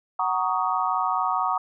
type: chord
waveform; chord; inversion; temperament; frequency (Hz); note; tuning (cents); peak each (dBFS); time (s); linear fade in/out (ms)
sine; D# minor seventh; first; just; 746.7 / 933.4 / 1120.1 / 1244.5; F#5 / A#5 / C#6 / D#6; +16 / +2 / +18 / 0; -27; 0.19-1.58; 5
effects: none